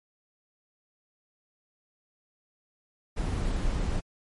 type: noise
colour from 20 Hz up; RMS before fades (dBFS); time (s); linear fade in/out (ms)
brown; -28; 3.16-4.01; 20
effects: MP3 48 kbps